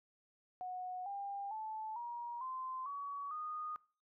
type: tone with pitch steps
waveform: sine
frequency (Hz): 733 / 799.3 / 871.7 / 950.6 / 1036.6 / 1130.4 / 1232.8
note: F#5 / G5 / A5 / A#5 / C6 / C#6 / D#6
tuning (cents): -16 / +33 / -16 / +34 / -16 / +34 / -16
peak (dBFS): -40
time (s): 0.61-3.76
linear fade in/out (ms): 0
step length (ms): 450
effects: noise-tail reverb RT60 0.4 s tail -22 dB re dry